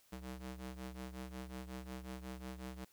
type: ring-modulated tone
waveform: sawtooth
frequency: 127.9 Hz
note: C3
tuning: 39 cents flat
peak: -38 dBFS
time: 0.12-2.85 s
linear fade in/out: 10 ms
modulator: 61.2 Hz
effects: white hiss -69 dBFS RMS until 2.92 s